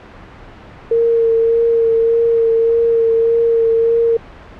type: tone with vibrato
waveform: sine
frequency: 459.1 Hz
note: A#4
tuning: 26 cents flat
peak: -10 dBFS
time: 0.91-4.17 s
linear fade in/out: 5 ms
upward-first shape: sine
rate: 1.7 Hz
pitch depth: 17 cents each way
effects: pink hiss -37 dBFS RMS until 4.59 s + low-pass 2000 Hz 12 dB/octave